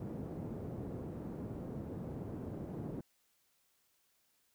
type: band-pass noise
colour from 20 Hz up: pink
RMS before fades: -43 dBFS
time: 0-3.01 s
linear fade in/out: 5 ms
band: 110 to 380 Hz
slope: 12 dB/octave
effects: white hiss -75 dBFS RMS until 4.54 s